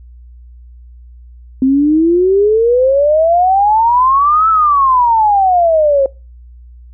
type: exponential two-way sweep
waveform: sine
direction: up then down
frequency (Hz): 258.5 to 1326 to 534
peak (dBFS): -7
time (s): 1.62-6.06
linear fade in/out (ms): 2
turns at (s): 4.49
effects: noise-tail reverb RT60 0.3 s tail -24 dB re dry + added 60 Hz sine -34 dBFS peak until 6.93 s